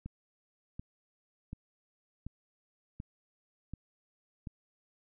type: click train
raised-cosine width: 5 ms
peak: -28 dBFS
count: 7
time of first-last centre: 0.06-4.472 s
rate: 1.36 Hz
effects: none